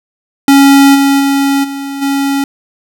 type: tone with level steps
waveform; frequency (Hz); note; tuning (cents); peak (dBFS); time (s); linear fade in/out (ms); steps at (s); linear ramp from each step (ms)
square; 277.2; C#4; 0; -3 / -7 / -9 / -19 / -11; 0.48-2.44; 2; 0.94 / 1.19 / 1.63 / 2.01; 20
effects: none